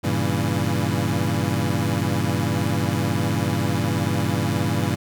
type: chord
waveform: 25% pulse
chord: G diminished seventh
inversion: none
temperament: equal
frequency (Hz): 98 / 116.54 / 138.59 / 164.81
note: G2 / Bb2 / Db3 / Fb3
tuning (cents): 0 / 0 / 0 / 0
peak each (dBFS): -21 / -22 / -23 / -23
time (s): 0.03-4.96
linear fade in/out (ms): 20
effects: none